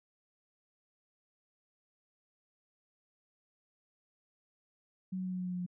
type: tone with pitch steps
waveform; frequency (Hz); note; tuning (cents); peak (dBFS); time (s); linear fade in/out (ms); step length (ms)
sine; 186.6 / 185.42 / 184.24 / 183.08 / 181.92 / 180.77 / 179.62 / 178.48; F#3 / F#3 / F#3 / F#3 / F#3 / F#3 / F3 / F3; +15 / +4 / -7 / -18 / -29 / -40 / +49 / +38; -34; 5.12-5.664; 10; 68
effects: none